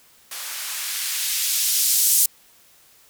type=noise with band-pass filter sweep; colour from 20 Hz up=violet; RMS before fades=-22 dBFS; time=0.31-2.26 s; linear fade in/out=5 ms; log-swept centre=830 to 7700 Hz; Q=0.74; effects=white hiss -54 dBFS RMS until 3.09 s